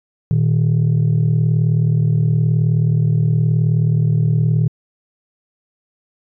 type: tone pair together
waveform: sine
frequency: 116.54 / 155.56 Hz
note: A#2 / D#3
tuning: 0 / 0 cents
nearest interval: perfect fourth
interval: 500 cents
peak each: -13 dBFS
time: 0.31-4.68 s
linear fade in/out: 0 ms
effects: tanh soft clip ceiling -9 dBFS